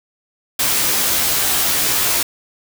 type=noise with comb filter; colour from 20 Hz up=white; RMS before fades=-17 dBFS; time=0.59-2.23 s; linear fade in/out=5 ms; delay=14 ms; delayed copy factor=+0.9; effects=none